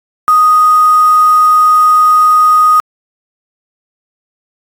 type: tone with quantisation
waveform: sine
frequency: 1244.5 Hz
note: D#6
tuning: in tune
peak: -4 dBFS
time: 0.28-2.8 s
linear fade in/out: 0 ms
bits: 4
effects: AAC 48 kbps